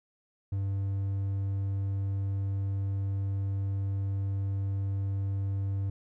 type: tone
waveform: triangle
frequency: 98.1 Hz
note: G2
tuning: 2 cents sharp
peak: -26 dBFS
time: 0.52-5.9 s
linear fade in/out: 5 ms
effects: none